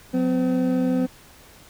triangle tone cluster, 181.7 / 255.2 / 511 Hz, F#3 / C4 / C5, -31 / -43 / -41 cents, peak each -24 / -18 / -26 dBFS, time 0.13-1.07 s, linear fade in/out 20 ms, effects pink hiss -49 dBFS RMS until 1.69 s

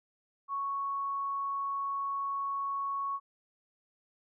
sine tone, 1108.7 Hz, C#6, in tune, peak -31 dBFS, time 0.48-3.2 s, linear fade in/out 50 ms, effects none

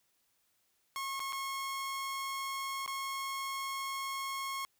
sawtooth tone with dropouts, 1087 Hz, C#6, 34 cents flat, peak -32 dBFS, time 0.96-4.65 s, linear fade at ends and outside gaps 0 ms, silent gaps 1.195-1.202 / 1.324-1.33 / 2.862-2.877 s, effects white hiss -75 dBFS RMS until 4.79 s

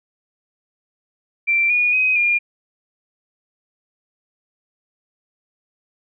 sine tone with pitch steps, 2352 / 2447 / 2519 / 2412 Hz, D7 / D#7 / D#7 / D7, +2 / -29 / +21 / +46 cents, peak -14 dBFS, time 1.47-2.39 s, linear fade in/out 20 ms, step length 230 ms, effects none

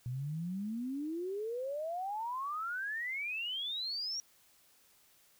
sine exponential sweep, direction up, 120 to 5720 Hz, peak -35 dBFS, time 0.06-4.2 s, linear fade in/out 0 ms, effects white hiss -66 dBFS RMS until 5.39 s

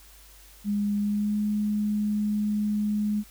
sine tone with pitch glide, 205.1 to 209.5 Hz, G#3 to G#3, -21 to +15 cents, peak -23 dBFS, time 0.64-3.24 s, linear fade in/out 50 ms, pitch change +36 cents, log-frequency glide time 0.97-1.37 s, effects added 50 Hz sine -52 dBFS peak until 3.3 s + white hiss -53 dBFS RMS until 3.3 s

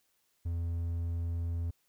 triangle tone, 84.6 Hz, E2, 45 cents sharp, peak -29 dBFS, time 0.45-1.71 s, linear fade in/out 10 ms, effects white hiss -74 dBFS RMS until 1.88 s

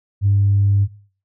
sine tone, 100 Hz, G2, 35 cents sharp, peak -11 dBFS, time 0.21-0.88 s, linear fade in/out 50 ms, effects noise-tail reverb RT60 0.4 s tail -17 dB re dry + tanh soft clip ceiling -7 dBFS

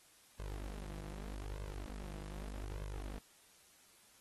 sawtooth tone with flanger, 50 Hz, G1, 35 cents sharp, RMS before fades -45 dBFS, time 0.39-3.19 s, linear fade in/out 10 ms, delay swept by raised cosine 1.9 to 6.1 ms, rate 0.82 Hz, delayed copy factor +0.75, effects white hiss -65 dBFS RMS until 4.2 s + AAC 32 kbps

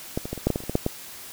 clicks, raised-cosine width 2 ms, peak -11 / -18 / -15 / -21 / -6 / -9 / -12 / -24 / -26 / -14 / -6 / -9 dBFS, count 12, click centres 0.175 / 0.255 / 0.33 / 0.377 / 0.47 / 0.503 / 0.559 / 0.604 / 0.637 / 0.696 / 0.754 / 0.864 s, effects white hiss -41 dBFS RMS until 1.32 s

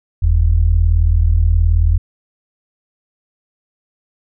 sine tone pair together, 43.66 / 82.41 Hz, F1 / E2, 0 / 0 cents, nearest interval major seventh, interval 1100 cents, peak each -12 dBFS, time 0.22-1.98 s, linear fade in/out 10 ms, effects none

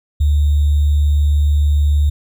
sine tone with sample-and-hold, 73.42 Hz, D2, in tune, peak -10 dBFS, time 0.2-2.1 s, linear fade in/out 10 ms, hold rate 3675 Hz, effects none

